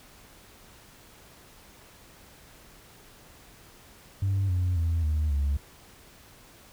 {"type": "tone with pitch steps", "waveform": "sine", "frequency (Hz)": [97.6, 90.02, 83.03, 76.58, 70.63], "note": ["G2", "F#2", "E2", "D#2", "C#2"], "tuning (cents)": [-7, -47, 13, -27, 33], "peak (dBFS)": -21, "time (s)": [4.22, 5.57], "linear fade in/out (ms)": 5, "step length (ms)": 270, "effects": ["tanh soft clip ceiling -21 dBFS", "pink hiss -53 dBFS RMS until 6.72 s"]}